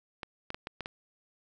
clicks, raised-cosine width 0.3 ms, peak -21 dBFS, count 6, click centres 0.232 / 0.504 / 0.545 / 0.671 / 0.807 / 0.859 s, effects none

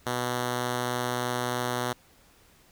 5% pulse tone, 123.2 Hz, B2, 4 cents flat, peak -16 dBFS, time 0.06-1.93 s, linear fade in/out 5 ms, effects pink hiss -59 dBFS RMS until 2.71 s

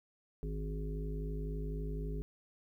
harmonic tone, 51.91 Hz, G#1, in tune, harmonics 1 / 3 / 5 / 7 / 8, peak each -37 / -42 / -48 / -52 / -46 dBFS, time 0.43-2.22 s, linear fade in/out 0 ms, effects 12-bit

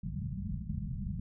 white low-pass noise, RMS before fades -37 dBFS, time 0.03-1.2 s, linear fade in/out 5 ms, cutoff 210 Hz, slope 96 dB/octave, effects none

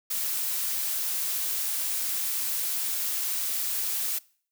blue noise, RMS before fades -29 dBFS, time 0.1-4.19 s, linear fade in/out 10 ms, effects noise-tail reverb RT60 0.5 s tail -23 dB re dry

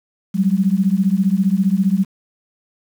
sine beating tone pair, 185 / 200 Hz, F#3 / G3, 0 / +35 cents, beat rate 15 Hz, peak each -16 dBFS, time 0.34-2.05 s, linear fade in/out 20 ms, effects 7-bit

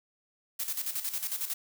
blue noise with tremolo, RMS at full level -32 dBFS, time 0.59-1.54 s, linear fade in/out 10 ms, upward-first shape square, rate 11 Hz, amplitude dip 65%, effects none

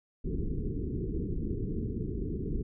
pink low-pass noise, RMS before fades -33 dBFS, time 0.24-2.63 s, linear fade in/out 10 ms, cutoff 440 Hz, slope 96 dB/octave, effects none

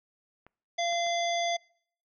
clicks, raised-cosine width 0.5 ms, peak -36 dBFS, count 3, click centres 0.466 / 0.926 / 1.067 s
harmonic tone, 687 Hz, F5, 29 cents flat, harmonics 1 / 3 / 5 / 7 / 9, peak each -28 / -34 / -35 / -42 / -40 dBFS, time 0.78-1.57 s, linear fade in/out 10 ms
effects noise-tail reverb RT60 0.6 s tail -25 dB re dry

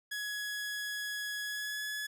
sawtooth tone with pitch glide, 1679 to 1700.5 Hz, G#6 to G#6, +18 to +40 cents, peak -32 dBFS, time 0.11-2.07 s, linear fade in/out 10 ms, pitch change +22 cents, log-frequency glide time 1.42-1.85 s, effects none

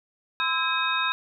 sine tone cluster, 1024 / 1311 / 1620 / 2535 / 3724 Hz, C6 / E6 / G#6 / D#7 / A#7, -38 / -10 / -43 / +32 / -2 cents, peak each -29 dBFS, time 0.4-1.12 s, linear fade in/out 0 ms, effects none

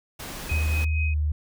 pink noise, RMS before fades -36 dBFS, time 0.19-0.85 s, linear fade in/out 10 ms
sine tone with tremolo, 2518 Hz, D#7, 20 cents sharp, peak -28 dBFS, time 0.49-1.14 s, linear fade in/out 5 ms, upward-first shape sine, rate 4.2 Hz, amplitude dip 55%
sine tone with pitch glide, 77.4 to 75.41 Hz, D#2 to D2, -9 to +46 cents, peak -21 dBFS, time 0.51-1.32 s, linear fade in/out 5 ms, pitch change -45 cents, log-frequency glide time 0.99-1.17 s
effects none

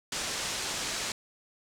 white low-pass noise, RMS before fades -34 dBFS, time 0.12-1.12 s, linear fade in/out 2 ms, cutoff 7800 Hz, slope 24 dB/octave, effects none

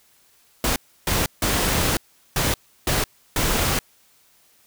pink noise bursts at uneven times, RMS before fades -21 dBFS, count 6, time 0.64-0.76 / 1.07-1.26 / 1.42-1.97 / 2.36-2.54 / 2.87-3.04 / 3.36-3.79 s, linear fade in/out 2 ms, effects white hiss -58 dBFS RMS until 4.66 s

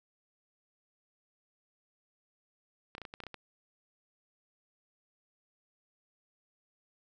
clicks, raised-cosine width 0.3 ms, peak -27 dBFS, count 9, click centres 2.951 / 2.981 / 3.017 / 3.052 / 3.139 / 3.203 / 3.237 / 3.267 / 3.343 s, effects none

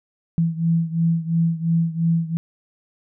sine beating tone pair, 165 / 167.9 Hz, E3 / E3, +2 / +32 cents, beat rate 2.9 Hz, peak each -19 / -22 dBFS, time 0.38-2.37 s, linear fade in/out 0 ms, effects none

